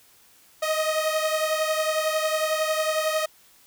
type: beating tone pair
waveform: sawtooth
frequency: 623 / 634 Hz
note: D#5 / D#5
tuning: +2 / +32 cents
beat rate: 11 Hz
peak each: -20 / -24 dBFS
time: 0.62-3.26 s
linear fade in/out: 10 ms
effects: white hiss -56 dBFS RMS until 3.66 s